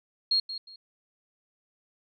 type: tone with echo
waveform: sine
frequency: 4266 Hz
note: C8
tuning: 33 cents sharp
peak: -21 dBFS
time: 0.31-0.4 s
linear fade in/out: 5 ms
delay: 180 ms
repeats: 2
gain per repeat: -12 dB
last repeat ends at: 0.76 s
effects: none